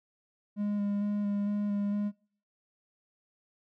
triangle tone with vibrato, 204.6 Hz, G#3, 26 cents flat, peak -26 dBFS, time 0.56-2.12 s, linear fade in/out 50 ms, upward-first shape square, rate 2.2 Hz, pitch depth 13 cents each way, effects noise-tail reverb RT60 0.5 s tail -24 dB re dry

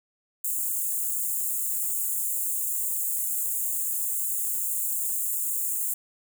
white high-pass noise, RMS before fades -28 dBFS, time 0.44-5.94 s, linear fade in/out 5 ms, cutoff 6900 Hz, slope 96 dB/octave, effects none

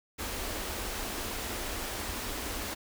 pink band-stop noise, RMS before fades -36 dBFS, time 0.18-2.75 s, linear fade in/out 20 ms, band 100 to 200 Hz, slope 48 dB/octave, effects none

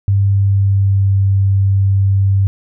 sine tone with pitch glide, 99.1 to 97.79 Hz, G2 to G2, +19 to -4 cents, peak -9 dBFS, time 0.08-2.47 s, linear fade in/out 0 ms, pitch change -23 cents, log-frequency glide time 0.29-1.18 s, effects none

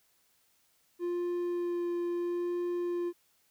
triangle tone with vibrato, 349.2 Hz, F4, in tune, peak -28 dBFS, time 0.99-3.13 s, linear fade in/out 50 ms, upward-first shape sine, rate 0.75 Hz, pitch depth 9 cents each way, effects white hiss -70 dBFS RMS until 3.5 s

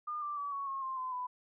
sine tone with pitch steps, 1211 / 1177.9 / 1145.7 / 1114.3 / 1083.9 / 1054.2 / 1025.4 / 997.4 Hz, D#6 / D6 / D6 / C#6 / C#6 / C6 / C6 / B5, -47 / +5 / -43 / +9 / -39 / +13 / -35 / +17 cents, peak -35 dBFS, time 0.07-1.27 s, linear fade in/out 10 ms, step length 150 ms, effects none

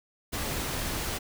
pink noise, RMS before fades -32 dBFS, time 0.32-1.19 s, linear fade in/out 20 ms, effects none

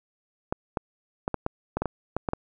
clicks, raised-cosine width 1 ms, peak -12 dBFS, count 11, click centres 0.525 / 0.772 / 1.279 / 1.343 / 1.464 / 1.77 / 1.82 / 1.857 / 2.166 / 2.288 / 2.334 s, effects none

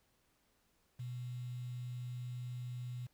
sine tone with quantisation, 123.47 Hz, B2, in tune, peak -40 dBFS, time 0.99-3.07 s, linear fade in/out 10 ms, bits 10, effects pink hiss -75 dBFS RMS until 3.13 s

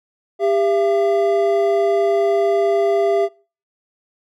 triangle tone pair together, 398.9 / 674.6 Hz, G4 / E5, +30 / +40 cents, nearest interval major sixth, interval 910 cents, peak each -14 / -16 dBFS, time 0.39-3.29 s, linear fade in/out 50 ms, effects noise-tail reverb RT60 0.4 s tail -25 dB re dry

